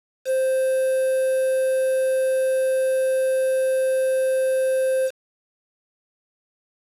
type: tone with quantisation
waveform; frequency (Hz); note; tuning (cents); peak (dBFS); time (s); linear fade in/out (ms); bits
triangle; 523.3; C5; 0; -16; 0.25-5.11; 50; 6
effects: resampled to 32000 Hz